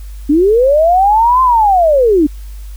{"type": "linear two-way sweep", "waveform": "sine", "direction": "up then down", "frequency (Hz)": [277.2, 1046.5, 277.2], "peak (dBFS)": -6, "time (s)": [0.29, 2.27], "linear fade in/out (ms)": 10, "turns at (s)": 1.42, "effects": ["added 50 Hz sine -25 dBFS peak until 2.76 s", "white hiss -45 dBFS RMS until 2.76 s"]}